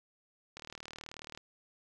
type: click train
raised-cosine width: 0.2 ms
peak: -27 dBFS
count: 32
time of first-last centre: 0.57-1.375 s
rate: 38.5 Hz
effects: none

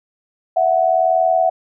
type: tone pair together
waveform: sine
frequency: 659.3 / 740 Hz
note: E5 / F#5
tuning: 0 / 0 cents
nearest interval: major second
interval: 200 cents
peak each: -15 dBFS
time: 0.56-1.5 s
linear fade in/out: 10 ms
effects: none

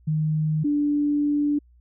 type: tone pair in turn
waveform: sine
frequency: 154.8 / 292.2 Hz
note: D#3 / D4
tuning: -9 / -9 cents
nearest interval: major seventh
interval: 1100 cents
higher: second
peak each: -20 / -19 dBFS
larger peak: second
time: 0.07-0.64 / 0.64-1.59 s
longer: second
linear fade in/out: 10 ms
effects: added 60 Hz sine -52 dBFS peak until 1.8 s

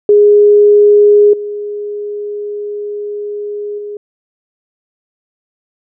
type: tone with level steps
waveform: sine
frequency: 413.8 Hz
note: G#4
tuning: 6 cents flat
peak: -3 / -18 / -21 dBFS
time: 0.09-3.97 s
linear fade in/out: 2 ms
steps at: 1.33 / 3.78 s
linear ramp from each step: 5 ms
effects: none

